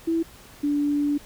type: tone pair in turn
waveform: sine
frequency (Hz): 329.6 / 290.4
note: E4 / D4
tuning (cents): 0 / -19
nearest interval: major second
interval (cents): 219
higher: first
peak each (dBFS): -20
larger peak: neither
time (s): 0.07-0.23 / 0.63-1.18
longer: second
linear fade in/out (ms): 10
effects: pink hiss -48 dBFS RMS until 1.25 s